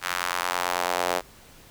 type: tone with high-pass filter sweep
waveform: sawtooth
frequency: 89 Hz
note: F2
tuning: 33 cents sharp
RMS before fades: -27 dBFS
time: 0.01-1.22 s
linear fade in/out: 50 ms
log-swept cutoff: 1400 to 580 Hz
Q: 1.5
effects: pink hiss -51 dBFS RMS until 1.7 s